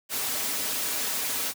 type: noise with comb filter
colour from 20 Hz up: white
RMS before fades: -29 dBFS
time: 0.09-1.54 s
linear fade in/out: 50 ms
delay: 5.7 ms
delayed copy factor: -0.6
effects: high-pass 150 Hz 12 dB/octave